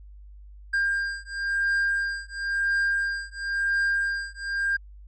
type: beating tone pair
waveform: triangle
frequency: 1600 / 1600.97 Hz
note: G6 / G6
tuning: +35 / +36 cents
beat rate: 0.97 Hz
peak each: -25 dBFS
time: 0.73-4.77 s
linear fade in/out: 10 ms
effects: added 50 Hz sine -43 dBFS peak until 5.07 s + resampled to 22050 Hz